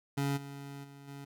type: tone with level steps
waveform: 25% pulse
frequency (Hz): 140.2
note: C#3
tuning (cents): +20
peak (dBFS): -26 / -39 / -46 / -40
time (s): 0.17-1.25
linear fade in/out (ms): 10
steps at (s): 0.36 / 0.83 / 1.07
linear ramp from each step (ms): 20
effects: none